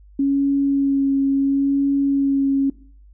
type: tone with vibrato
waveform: sine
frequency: 276.3 Hz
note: C#4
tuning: 6 cents flat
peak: -15 dBFS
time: 0.19-2.7 s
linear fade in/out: 5 ms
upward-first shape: sine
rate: 0.73 Hz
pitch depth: 15 cents each way
effects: noise-tail reverb RT60 0.5 s tail -20 dB re dry + added 50 Hz sine -44 dBFS peak until 3.13 s